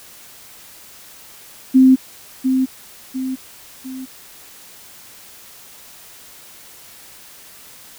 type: tone with echo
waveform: sine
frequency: 260.7 Hz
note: C4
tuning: 6 cents flat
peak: -6 dBFS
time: 1.74-1.96 s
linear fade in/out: 20 ms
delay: 700 ms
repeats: 3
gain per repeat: -7 dB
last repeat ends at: 4.06 s
effects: white hiss -42 dBFS RMS until 7.98 s